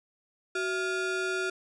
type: ring-modulated tone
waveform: square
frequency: 518 Hz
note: C5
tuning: 17 cents flat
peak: -26 dBFS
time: 0.55-1.5 s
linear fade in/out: 5 ms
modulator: 892 Hz
effects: resampled to 22050 Hz